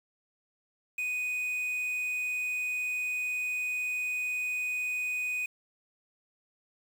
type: tone with quantisation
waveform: triangle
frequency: 2489 Hz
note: D#7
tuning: in tune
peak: -28 dBFS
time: 0.98-5.46 s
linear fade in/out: 5 ms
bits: 8
effects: none